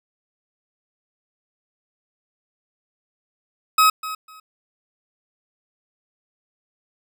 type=tone with echo; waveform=40% pulse; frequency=1273 Hz; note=D#6; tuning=39 cents sharp; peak=-11 dBFS; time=3.78-3.9 s; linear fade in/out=5 ms; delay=250 ms; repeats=2; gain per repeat=-15 dB; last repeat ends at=4.4 s; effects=none